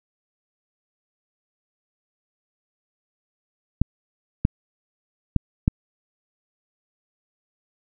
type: clicks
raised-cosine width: 5 ms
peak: -4 dBFS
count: 4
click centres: 3.816 / 4.451 / 5.363 / 5.679 s
effects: none